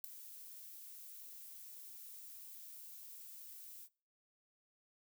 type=noise with ADSR envelope; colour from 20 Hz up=violet; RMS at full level=-38 dBFS; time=0.04-3.89 s; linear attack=4 ms; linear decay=4 ms; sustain=-15 dB; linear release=58 ms; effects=noise-tail reverb RT60 0.4 s tail -23 dB re dry